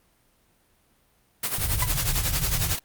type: noise with tremolo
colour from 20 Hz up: white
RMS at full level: -24 dBFS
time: 1.43-2.79 s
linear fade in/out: 5 ms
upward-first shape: triangle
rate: 11 Hz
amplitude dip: 80%
type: low-pass noise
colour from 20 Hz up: pink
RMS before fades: -28 dBFS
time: 1.58-2.75 s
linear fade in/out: 5 ms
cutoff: 160 Hz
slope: 96 dB/octave
type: tone with exponential decay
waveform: 30% pulse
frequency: 1001 Hz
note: B5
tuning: 23 cents sharp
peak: -19 dBFS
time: 1.82-1.89 s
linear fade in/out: 5 ms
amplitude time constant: 15 ms
effects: pink hiss -64 dBFS RMS until 2.84 s + Opus 32 kbps